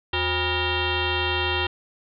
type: tone with frequency modulation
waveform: sine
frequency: 1414 Hz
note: F6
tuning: 21 cents sharp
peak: -21 dBFS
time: 0.13-1.67 s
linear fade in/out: 5 ms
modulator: 444 Hz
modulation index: 4.8
effects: none